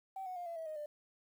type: tone with pitch steps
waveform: sine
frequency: 769 / 736.8 / 706 / 676.5 / 648.1 / 621 / 595 Hz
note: G5 / F#5 / F5 / E5 / E5 / D#5 / D5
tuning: -33 / -7 / +19 / +45 / -30 / -3 / +22 cents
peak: -39 dBFS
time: 0.16-0.86 s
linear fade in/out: 5 ms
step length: 100 ms
effects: tanh soft clip ceiling -36 dBFS + 11-bit